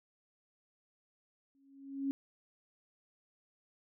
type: tone with exponential growth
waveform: sine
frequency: 274.5 Hz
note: C#4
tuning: 17 cents flat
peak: -29 dBFS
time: 1.55-2.11 s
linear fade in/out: 0 ms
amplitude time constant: 120 ms
effects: none